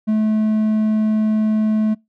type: tone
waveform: triangle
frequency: 216.1 Hz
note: A3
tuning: 31 cents flat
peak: -12 dBFS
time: 0.07-1.95 s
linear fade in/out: 20 ms
effects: noise-tail reverb RT60 0.2 s tail -25 dB re dry